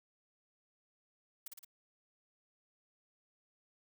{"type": "noise with echo", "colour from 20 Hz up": "blue", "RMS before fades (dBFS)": -44, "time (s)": [1.46, 1.48], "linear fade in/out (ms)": 5, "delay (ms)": 56, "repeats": 3, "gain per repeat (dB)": -3, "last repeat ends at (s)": 1.648, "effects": []}